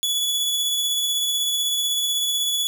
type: tone with tremolo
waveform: sawtooth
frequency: 3413 Hz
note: G#7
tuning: 47 cents sharp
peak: -16 dBFS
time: 0.03-2.67 s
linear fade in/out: 0 ms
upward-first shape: triangle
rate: 16 Hz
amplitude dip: 30%
effects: none